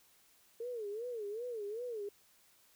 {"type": "tone with vibrato", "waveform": "sine", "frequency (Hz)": 447.8, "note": "A4", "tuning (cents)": 30, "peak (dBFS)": -38, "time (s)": [0.6, 2.09], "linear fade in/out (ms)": 5, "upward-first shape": "sine", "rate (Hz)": 2.6, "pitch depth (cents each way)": 180, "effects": ["white hiss -67 dBFS RMS until 2.75 s"]}